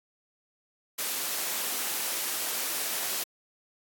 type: high-pass noise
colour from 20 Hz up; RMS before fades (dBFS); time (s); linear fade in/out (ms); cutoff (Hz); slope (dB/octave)
white; -31; 0.98-3.24; 10; 280; 12
effects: AAC 64 kbps